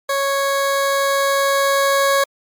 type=tone with level ramp; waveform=20% pulse; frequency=553 Hz; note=C#5; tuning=4 cents flat; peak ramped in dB=-12 to -8 dBFS; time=0.09-2.24 s; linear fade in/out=5 ms; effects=MP3 96 kbps